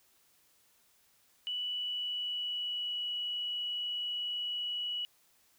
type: tone with pitch glide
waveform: sine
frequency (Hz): 2960 to 2934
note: F#7 to F#7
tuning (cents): 0 to -15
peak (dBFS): -33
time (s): 1.47-5.05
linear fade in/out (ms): 0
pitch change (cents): -15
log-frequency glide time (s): 1.68-3.04
effects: white hiss -68 dBFS RMS until 5.58 s